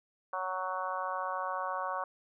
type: harmonic tone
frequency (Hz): 185.8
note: F#3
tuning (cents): +7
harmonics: 3 / 4 / 5 / 6 / 7 / 8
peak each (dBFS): -40 / -40 / -39 / -36 / -44 / -43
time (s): 0.33-2.04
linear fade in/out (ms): 2
effects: none